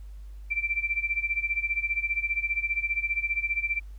sine tone with tremolo, 2346 Hz, D7, 2 cents flat, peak -22 dBFS, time 0.5-3.8 s, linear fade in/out 20 ms, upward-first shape sine, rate 15 Hz, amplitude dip 85%, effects added 50 Hz sine -39 dBFS peak until 3.98 s + pink hiss -65 dBFS RMS until 3.98 s

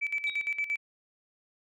sine tone with tremolo, 2309 Hz, D7, 30 cents flat, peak -26 dBFS, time 0.01-0.77 s, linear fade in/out 20 ms, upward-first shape square, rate 8.7 Hz, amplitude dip 75%
sine tone with exponential decay, 3790 Hz, A#7, 28 cents sharp, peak -33 dBFS, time 0.27-0.57 s, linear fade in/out 1 ms, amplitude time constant 65 ms
effects tanh soft clip ceiling -20 dBFS

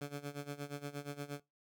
15% pulse tone with tremolo, 143.7 Hz, D3, 37 cents flat, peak -32 dBFS, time 0.01-1.4 s, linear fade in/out 5 ms, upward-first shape sine, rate 8.5 Hz, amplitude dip 85%, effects noise-tail reverb RT60 0.2 s tail -20 dB re dry

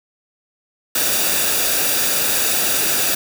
white noise with comb filter, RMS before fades -18 dBFS, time 0.95-3.15 s, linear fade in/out 5 ms, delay 0.95 ms, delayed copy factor -0.5, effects none

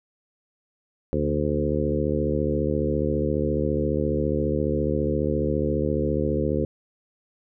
harmonic tone with a mistuned harmonic, 74.6 Hz, D2, 28 cents sharp, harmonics 1 / 2 / 3 / 4 / 5 / 6 / 7, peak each -29 / -29 / -29 / -29 / -29 / -29 / -29 dBFS, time 1.13-6.65 s, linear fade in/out 0 ms, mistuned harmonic 2, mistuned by -37 cents, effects none

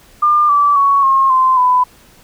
sine tone with pitch steps, 1200 / 1157.1 / 1115.8 / 1075.9 / 1037.4 / 1000.4 Hz, D6 / D6 / C#6 / C6 / C6 / B5, +37 / -26 / +11 / +48 / -15 / +22 cents, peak -8 dBFS, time 0.22-1.84 s, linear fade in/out 10 ms, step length 270 ms, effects pink hiss -46 dBFS RMS until 2.23 s

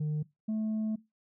sine tone pair in turn, 151.6 / 217.4 Hz, D#3 / A3, -45 / -21 cents, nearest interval tritone, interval 624 cents, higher second, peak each -26 dBFS, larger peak neither, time 0-0.23 / 0.48-0.96 s, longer second, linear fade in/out 10 ms, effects noise-tail reverb RT60 0.2 s tail -20 dB re dry + tanh soft clip ceiling -28 dBFS

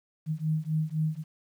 sine beating tone pair, 154.5 / 158.4 Hz, D#3 / D#3, -12 / +31 cents, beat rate 3.9 Hz, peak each -29 dBFS, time 0.26-1.24 s, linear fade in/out 50 ms, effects 10-bit

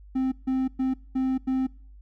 triangle tone bursts at uneven times, 261.6 Hz, C4, in tune, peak -20 dBFS, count 5, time 0.15-0.32 / 0.47-0.68 / 0.79-0.94 / 1.15-1.38 / 1.47-1.67 s, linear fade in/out 10 ms, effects noise-tail reverb RT60 0.5 s tail -25 dB re dry + added 50 Hz sine -45 dBFS peak until 2.01 s

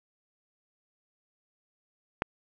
click, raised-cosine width 0.5 ms, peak -11 dBFS, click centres 2.221 s, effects none

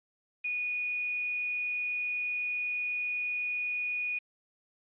sine tone with quantisation, 2463 Hz, D#7, 18 cents flat, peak -30 dBFS, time 0.44-4.19 s, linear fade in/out 10 ms, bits 8, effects resampled to 8000 Hz

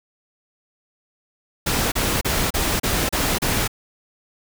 pink noise bursts, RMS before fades -21 dBFS, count 7, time 1.66-3.678 s, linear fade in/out 10 ms, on 260 ms, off 33 ms, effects none

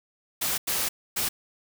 white noise bursts at uneven times, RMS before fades -27 dBFS, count 3, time 0.41-0.58 / 0.67-0.89 / 1.16-1.29 s, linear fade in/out 10 ms, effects none

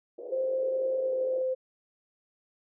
white band-pass noise, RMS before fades -41 dBFS, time 0.18-1.42 s, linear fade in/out 5 ms, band 390 to 540 Hz, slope 48 dB/octave
sine tone with pitch glide, 523.3 to 517.6 Hz, C5 to C5, 0 to -19 cents, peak -26 dBFS, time 0.31-1.55 s, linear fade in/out 20 ms, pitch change -19 cents, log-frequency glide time 1.04-1.14 s
effects none

